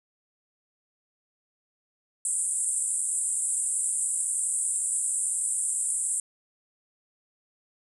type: band-pass noise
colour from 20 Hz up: pink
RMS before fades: -28 dBFS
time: 2.25-6.2 s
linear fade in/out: 2 ms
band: 7800 to 9800 Hz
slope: 96 dB/octave
effects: none